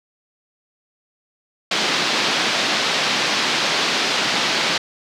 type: band-pass noise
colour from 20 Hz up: white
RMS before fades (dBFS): -20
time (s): 1.71-4.78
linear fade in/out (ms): 5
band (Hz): 160 to 4800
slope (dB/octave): 24
effects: none